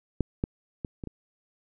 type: clicks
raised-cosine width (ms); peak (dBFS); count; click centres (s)
3; -11 / -13 / -19 / -23 / -23; 5; 0.207 / 0.439 / 0.848 / 1.038 / 1.073
effects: none